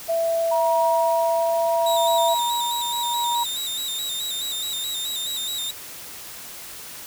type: tone with pitch glide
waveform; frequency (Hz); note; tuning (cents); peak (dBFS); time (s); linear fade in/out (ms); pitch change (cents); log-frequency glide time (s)
sine; 664 to 669.8; E5 to E5; +12 to +27; -19; 0.08-2.35; 20; +15; 0.83-1.76
type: tone with tremolo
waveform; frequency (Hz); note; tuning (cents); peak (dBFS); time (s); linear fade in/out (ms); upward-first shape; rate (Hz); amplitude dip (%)
sine; 950; A#5; +33; -19; 0.51-3.44; 10; triangle; 0.74; 60
type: tone with vibrato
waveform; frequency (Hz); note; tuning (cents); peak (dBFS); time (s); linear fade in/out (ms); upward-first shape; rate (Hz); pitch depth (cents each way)
sawtooth; 3741; A#7; +5; -23; 1.86-5.71; 5; square; 4.7; 50
effects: white hiss -38 dBFS RMS until 7.06 s